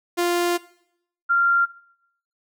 sawtooth / sine tone pair in turn, 348.9 / 1386.4 Hz, F4 / F6, -2 / -13 cents, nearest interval 2 octaves, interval 2389 cents, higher second, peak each -15 dBFS, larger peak neither, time 0.17-0.58 / 1.29-1.66 s, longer first, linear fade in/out 20 ms, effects noise-tail reverb RT60 0.7 s tail -19 dB re dry

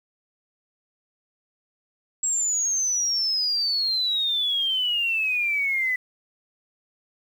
sine exponential sweep, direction down, 7670 to 1985 Hz, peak -21 dBFS, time 2.23-5.96 s, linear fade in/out 5 ms, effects 8-bit

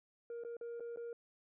sine tone with dropouts, 469.9 Hz, A#4, 14 cents sharp, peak -39 dBFS, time 0.3-1.13 s, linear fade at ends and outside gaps 2 ms, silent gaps 0.437-0.448 / 0.568-0.611 / 0.798-0.805 / 0.961-0.972 s, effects tanh soft clip ceiling -41 dBFS

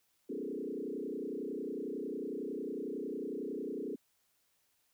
sine tone with frequency modulation, 345.5 Hz, F4, 19 cents flat, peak -36 dBFS, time 0.29-3.96 s, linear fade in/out 10 ms, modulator 31 Hz, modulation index 3.5, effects white hiss -75 dBFS RMS until 4.93 s

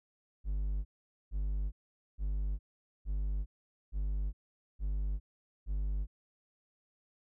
triangle tone bursts, 49.86 Hz, G1, 30 cents sharp, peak -29 dBFS, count 7, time 0.44-6.07 s, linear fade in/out 50 ms, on 410 ms, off 460 ms, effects none

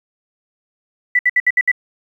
sine tone bursts, 1975.5 Hz, B6, in tune, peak -10 dBFS, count 6, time 1.15-1.716 s, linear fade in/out 5 ms, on 41 ms, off 64 ms, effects 8-bit

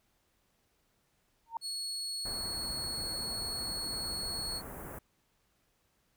sine tone with exponential growth, 915 Hz, A#5, 32 cents flat, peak -29 dBFS, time 1.46-1.57 s, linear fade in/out 2 ms, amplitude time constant 22 ms
35% pulse tone, 4354 Hz, C#8, 32 cents flat, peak -34 dBFS, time 1.61-4.62 s, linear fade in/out 50 ms
pink band-stop noise, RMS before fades -44 dBFS, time 2.25-4.99 s, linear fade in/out 5 ms, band 1700 to 10000 Hz, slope 24 dB/octave
effects pink hiss -74 dBFS RMS until 6.16 s

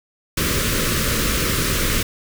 pink band-stop noise, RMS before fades -20 dBFS, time 0.37-2.03 s, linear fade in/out 5 ms, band 560 to 1100 Hz, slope 48 dB/octave, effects none

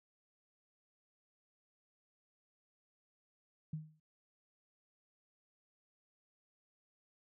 sine tone with exponential decay, 155.56 Hz, D#3, in tune, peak -35 dBFS, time 3.73-4 s, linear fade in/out 5 ms, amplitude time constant 58 ms, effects none

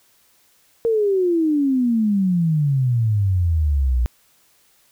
sine exponential sweep, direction down, 466.2 to 58.27 Hz, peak -15 dBFS, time 0.85-4.06 s, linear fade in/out 0 ms, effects white hiss -58 dBFS RMS until 4.91 s

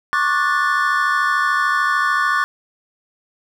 triangle chord, D major seventh, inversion third, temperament just, 1101.2 / 1174.7 / 1468.3 / 1762 Hz, C#6 / D6 / F#6 / A6, -12 / 0 / -14 / +2 cents, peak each -19 dBFS, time 0.13-2.44 s, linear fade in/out 0 ms, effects none

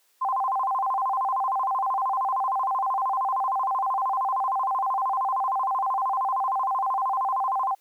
sine tone with vibrato, 902 Hz, A5, 43 cents sharp, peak -22 dBFS, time 0.21-7.75 s, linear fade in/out 10 ms, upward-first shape square, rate 13 Hz, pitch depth 250 cents each way, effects white hiss -65 dBFS RMS until 7.8 s + high-pass 400 Hz 12 dB/octave

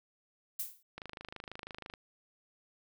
violet noise with exponential decay, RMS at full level -33 dBFS, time 0.59-0.83 s, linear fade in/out 5 ms, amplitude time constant 51 ms
click train, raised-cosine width 0.3 ms, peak -27 dBFS, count 26, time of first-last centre 0.98-1.938 s, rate 26.1 Hz
effects none

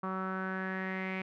sawtooth tone with low-pass filter sweep, 188.5 Hz, F#3, 32 cents sharp, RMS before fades -36 dBFS, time 0.03-1.22 s, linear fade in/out 5 ms, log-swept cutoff 1200 to 2300 Hz, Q 6.1, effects none

